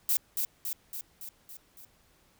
violet noise with echo, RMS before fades -26 dBFS, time 0.09-0.17 s, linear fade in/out 2 ms, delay 280 ms, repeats 6, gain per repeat -4 dB, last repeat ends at 1.85 s, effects pink hiss -65 dBFS RMS until 2.39 s

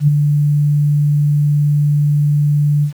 sine tone with ADSR envelope, 146.83 Hz, D3, in tune, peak -5 dBFS, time 0-2.93 s, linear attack 77 ms, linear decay 13 ms, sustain -5 dB, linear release 100 ms, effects 7-bit

